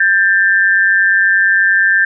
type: tone pair together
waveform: sine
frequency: 1585.5 / 1774 Hz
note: G6 / A6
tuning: +19 / +14 cents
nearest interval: major second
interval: 195 cents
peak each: -11 dBFS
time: 0-2.05 s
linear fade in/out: 5 ms
effects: none

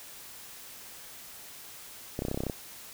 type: clicks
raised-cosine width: 2 ms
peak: -18 dBFS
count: 11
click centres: 2.191 / 2.221 / 2.251 / 2.284 / 2.314 / 2.345 / 2.375 / 2.405 / 2.436 / 2.467 / 2.498 s
effects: white hiss -47 dBFS RMS until 2.93 s

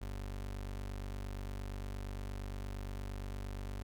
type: tone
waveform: 30% pulse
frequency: 48.63 Hz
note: G1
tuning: 13 cents flat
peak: -37 dBFS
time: 0.01-3.83 s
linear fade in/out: 10 ms
effects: none

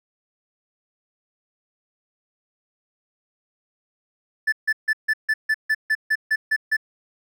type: tone bursts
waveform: triangle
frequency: 1750 Hz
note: A6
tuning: 10 cents flat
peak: -15 dBFS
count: 12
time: 4.47-6.768 s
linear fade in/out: 10 ms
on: 54 ms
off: 150 ms
effects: none

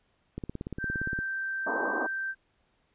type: click train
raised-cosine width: 3 ms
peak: -22 dBFS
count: 15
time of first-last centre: 0.38-1.189 s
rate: 17.3 Hz
type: tone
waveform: sine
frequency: 1564 Hz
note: G6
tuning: 4 cents flat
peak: -30 dBFS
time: 0.78-2.35 s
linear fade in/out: 50 ms
type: band-pass noise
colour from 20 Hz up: white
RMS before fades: -32 dBFS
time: 1.66-2.07 s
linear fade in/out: 10 ms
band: 230 to 1100 Hz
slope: 48 dB/octave
effects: pink hiss -71 dBFS RMS until 2.94 s + resampled to 8000 Hz

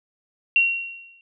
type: tone with exponential decay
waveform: sine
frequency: 2743 Hz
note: F7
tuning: 32 cents flat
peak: -12 dBFS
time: 0.56-1.21 s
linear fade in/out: 1 ms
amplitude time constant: 140 ms
effects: none

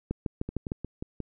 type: two click trains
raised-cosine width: 3 ms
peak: -21 / -16 dBFS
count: 5 / 5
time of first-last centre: 0.49-1.203 / 0.11-0.719 s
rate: 5.61 / 6.57 Hz
effects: none

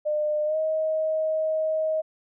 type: tone with pitch glide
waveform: sine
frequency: 603 to 629.7 Hz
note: D5 to D#5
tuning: +46 to +21 cents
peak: -22 dBFS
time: 0.05-2.02 s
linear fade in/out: 20 ms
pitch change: +75 cents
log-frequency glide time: 0.45-0.57 s
effects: none

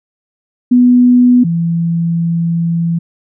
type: tone pair in turn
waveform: sine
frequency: 246.9 / 167.96 Hz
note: B3 / E3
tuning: 0 / +33 cents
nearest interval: perfect fifth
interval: 667 cents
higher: first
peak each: -4 / -11 dBFS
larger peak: first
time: 0.71-1.44 / 1.44-2.99 s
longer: second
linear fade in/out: 10 ms
effects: none

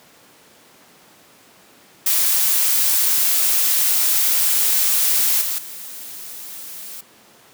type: noise with level steps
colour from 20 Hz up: blue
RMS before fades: -17 / -23 / -34 dBFS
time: 2.06-7.01 s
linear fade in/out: 5 ms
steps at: 5.41 / 5.58 s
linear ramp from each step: 5 ms
effects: pink hiss -49 dBFS RMS until 7.53 s + high-pass 200 Hz 12 dB/octave

